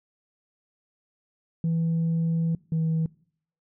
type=tone pair in turn; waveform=sine; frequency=164.81 / 161.14 Hz; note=E3 / E3; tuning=0 / -39 cents; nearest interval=unison; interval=39 cents; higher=first; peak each=-20 dBFS; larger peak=neither; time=1.64-2.55 / 2.72-3.06 s; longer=first; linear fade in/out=2 ms; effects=noise-tail reverb RT60 0.6 s tail -24 dB re dry + tanh soft clip ceiling -20 dBFS